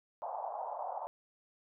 white band-pass noise, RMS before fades -40 dBFS, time 0.22-1.07 s, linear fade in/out 0 ms, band 620 to 920 Hz, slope 48 dB/octave, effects none

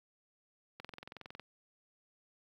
click train, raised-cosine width 0.3 ms, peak -30 dBFS, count 14, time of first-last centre 0.8-1.396 s, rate 21.8 Hz, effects high-pass 80 Hz 12 dB/octave + 11-bit

